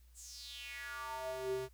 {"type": "tone with high-pass filter sweep", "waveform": "square", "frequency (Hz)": 129.9, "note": "C3", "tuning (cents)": -12, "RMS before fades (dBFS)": -43, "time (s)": [0.14, 1.69], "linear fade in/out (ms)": 50, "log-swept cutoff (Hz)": [8200, 260], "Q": 4.7, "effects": ["added 60 Hz sine -59 dBFS peak until 1.73 s", "white hiss -73 dBFS RMS until 1.73 s"]}